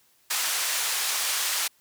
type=band-pass noise; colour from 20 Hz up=white; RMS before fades=-27 dBFS; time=0.3-1.68 s; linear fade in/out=10 ms; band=860 to 10000 Hz; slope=12 dB/octave; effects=white hiss -63 dBFS RMS until 1.8 s + high-pass 60 Hz 12 dB/octave